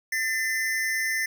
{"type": "tone pair together", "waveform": "square", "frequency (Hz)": [1791, 2042], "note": ["A6", "C7"], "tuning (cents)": [30, -43], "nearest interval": "major second", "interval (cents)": 227, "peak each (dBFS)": -28, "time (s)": [0.12, 1.26], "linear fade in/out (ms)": 5, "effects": []}